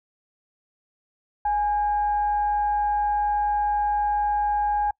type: tone with frequency modulation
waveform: sine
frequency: 830.6 Hz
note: G#5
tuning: in tune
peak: -20 dBFS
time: 1.45-4.91 s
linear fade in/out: 5 ms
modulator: 777 Hz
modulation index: 0.24
effects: noise-tail reverb RT60 0.1 s tail -26 dB re dry